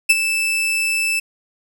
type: tone with ADSR envelope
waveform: 40% pulse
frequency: 2637 Hz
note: E7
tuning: in tune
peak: -6 dBFS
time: 0.09-1.2 s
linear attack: 13 ms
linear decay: 34 ms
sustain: -10 dB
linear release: 12 ms
effects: none